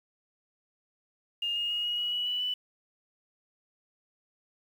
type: tone with pitch steps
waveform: sine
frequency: 2828 / 2849 / 2871 / 2892 / 2914 / 2936 / 2958 / 2981 Hz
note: F7 / F7 / F7 / F#7 / F#7 / F#7 / F#7 / F#7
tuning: +21 / +34 / +47 / -40 / -27 / -14 / -1 / +12 cents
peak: -28 dBFS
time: 1.42-2.54 s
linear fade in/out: 5 ms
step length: 140 ms
effects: 9-bit